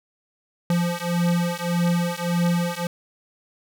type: beating tone pair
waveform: square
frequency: 172.4 / 174.1 Hz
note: F3 / F3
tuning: -22 / -5 cents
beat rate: 1.7 Hz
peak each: -24 dBFS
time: 0.7-2.87 s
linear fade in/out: 2 ms
effects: none